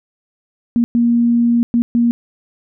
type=tone bursts at uneven times; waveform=sine; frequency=236.2 Hz; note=A#3; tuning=23 cents sharp; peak=-10 dBFS; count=4; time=0.76-0.84 / 0.95-1.63 / 1.74-1.82 / 1.95-2.11 s; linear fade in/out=0 ms; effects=none